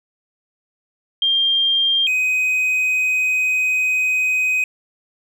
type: tone pair in turn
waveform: sine / triangle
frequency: 3195 / 2512 Hz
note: G7 / D#7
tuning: +32 / +16 cents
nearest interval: major third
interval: 416 cents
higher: first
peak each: -14 dBFS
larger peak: neither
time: 1.22-2.07 / 2.07-4.64 s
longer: second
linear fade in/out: 2 ms
effects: none